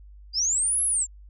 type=linear two-way sweep; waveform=sine; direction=up then down; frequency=4699 to 11180 to 7140 Hz; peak=-21 dBFS; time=0.33-1.07 s; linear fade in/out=50 ms; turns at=0.83 s; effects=added 50 Hz sine -44 dBFS peak until 1.29 s